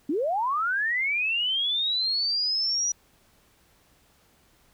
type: linear sweep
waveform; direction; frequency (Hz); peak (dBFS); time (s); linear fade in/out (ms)
sine; up; 261.6 to 5870; -23; 0.09-2.92; 5
effects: pink hiss -62 dBFS RMS until 4.73 s